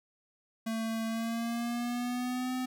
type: tone with pitch glide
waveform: square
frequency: 224.5 to 254.9 Hz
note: A3 to C4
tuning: +35 to -45 cents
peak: -32 dBFS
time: 0.66-2.66 s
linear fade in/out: 10 ms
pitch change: +220 cents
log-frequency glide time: 1.07-2.53 s
effects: none